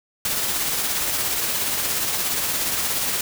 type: noise with tremolo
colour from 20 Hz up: white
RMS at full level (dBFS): -22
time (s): 0.25-3.21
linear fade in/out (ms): 2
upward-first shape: triangle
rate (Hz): 17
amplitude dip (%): 35
effects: none